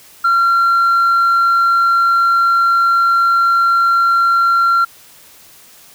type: tone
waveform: sine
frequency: 1372 Hz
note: F6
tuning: 31 cents flat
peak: -7 dBFS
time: 0.24-4.85 s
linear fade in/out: 10 ms
effects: tanh soft clip ceiling -8 dBFS + white hiss -43 dBFS RMS until 5.94 s